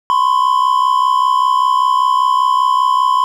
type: tone pair together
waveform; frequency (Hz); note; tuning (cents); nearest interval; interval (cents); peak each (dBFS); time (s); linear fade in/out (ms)
triangle; 1010 / 1075.1; B5 / C6; +39 / +47; minor second; 108; -10 / -13; 0.1-3.24; 0
effects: none